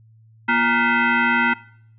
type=tone with frequency modulation; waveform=sine; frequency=238 Hz; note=A#3; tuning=36 cents sharp; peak=-15 dBFS; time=0.48-1.54 s; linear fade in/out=10 ms; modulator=585 Hz; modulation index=3.5; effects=noise-tail reverb RT60 0.7 s tail -21 dB re dry + added 111 Hz sine -48 dBFS peak until 1.98 s

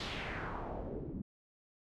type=noise with low-pass filter sweep; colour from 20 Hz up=pink; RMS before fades=-41 dBFS; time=0-1.22 s; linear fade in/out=5 ms; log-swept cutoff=4300 to 230 Hz; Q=2.1; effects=none

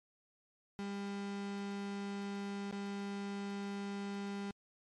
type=tone with dropouts; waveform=35% pulse; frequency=200 Hz; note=G3; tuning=35 cents sharp; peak=-37 dBFS; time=0.79-4.51 s; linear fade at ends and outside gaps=0 ms; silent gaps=2.711-2.726 s; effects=low-pass 6000 Hz 12 dB/octave + MP3 64 kbps

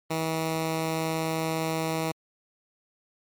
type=tone; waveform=10% pulse; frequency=160.9 Hz; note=E3; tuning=42 cents flat; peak=-18 dBFS; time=0.1-2.12 s; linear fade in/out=10 ms; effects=MP3 96 kbps

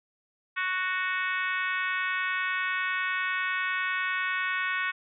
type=harmonic tone with a mistuned harmonic; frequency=370 Hz; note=F#4; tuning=in tune; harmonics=3 / 4 / 5 / 6 / 7 / 8 / 9 / 10; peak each=-34 / -31 / -32 / -35 / -36 / -47 / -45 / -49 dBFS; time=0.56-4.92 s; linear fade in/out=20 ms; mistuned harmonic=10; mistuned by=-42 cents; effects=none

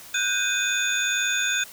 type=tone cluster; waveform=sine; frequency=1480 / 1582 / 2494 / 3552 / 6720 Hz; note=F#6 / G6 / D#7 / A7 / G#8; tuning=0 / +15 / +3 / +16 / +19 cents; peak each=-28 dBFS; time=0.14-1.64 s; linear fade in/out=5 ms; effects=white hiss -44 dBFS RMS until 1.72 s

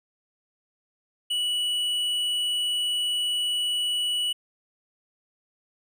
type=tone with tanh clipping; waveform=sine; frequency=2945 Hz; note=F#7; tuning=9 cents flat; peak=-25 dBFS; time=1.3-4.33 s; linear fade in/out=10 ms; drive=9 dB; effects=none

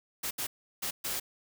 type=noise bursts at uneven times; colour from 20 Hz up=white; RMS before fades=-34 dBFS; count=4; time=0.23-0.31 / 0.38-0.47 / 0.82-0.91 / 1.04-1.2 s; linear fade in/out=10 ms; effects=none

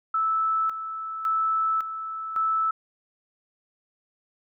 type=tone with tremolo; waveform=sine; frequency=1312 Hz; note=E6; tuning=9 cents flat; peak=-21 dBFS; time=0.14-2.71 s; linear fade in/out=5 ms; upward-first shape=square; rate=0.9 Hz; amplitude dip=65%; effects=none

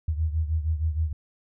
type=beating tone pair; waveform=sine; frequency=77.8 / 84.2 Hz; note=D#2 / E2; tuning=0 / +37 cents; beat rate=6.4 Hz; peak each=-24 / -29 dBFS; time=0.08-1.13 s; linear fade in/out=5 ms; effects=none

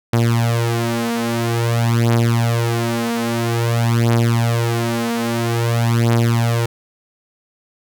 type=beating tone pair; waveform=sawtooth; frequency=116.54 / 117.04 Hz; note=A#2 / A#2; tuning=0 / +7 cents; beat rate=0.5 Hz; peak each=-14 dBFS; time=0.13-6.66 s; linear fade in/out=5 ms; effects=none

